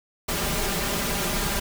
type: noise with comb filter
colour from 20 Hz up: pink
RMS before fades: -26 dBFS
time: 0.28-1.6 s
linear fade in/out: 10 ms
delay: 5 ms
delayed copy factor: +0.65
effects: none